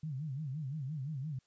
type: tone with vibrato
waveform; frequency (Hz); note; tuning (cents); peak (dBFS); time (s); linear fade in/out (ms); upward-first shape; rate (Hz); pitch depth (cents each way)
sine; 143.3; D3; -42; -36; 0.03-1.39; 5; sine; 5.8; 190
effects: white hiss -75 dBFS RMS until 1.46 s + resampled to 16000 Hz